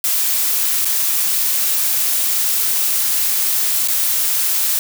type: noise with dropouts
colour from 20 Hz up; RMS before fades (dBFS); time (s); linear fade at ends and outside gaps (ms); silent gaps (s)
blue; -17; 0.04-4.79; 2; 0.848-0.853 / 3.876-3.883
effects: none